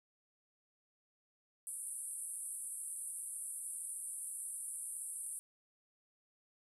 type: band-pass noise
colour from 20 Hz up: pink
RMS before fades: -44 dBFS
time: 1.67-5.39 s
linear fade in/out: 0 ms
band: 8600 to 11000 Hz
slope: 96 dB/octave
effects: none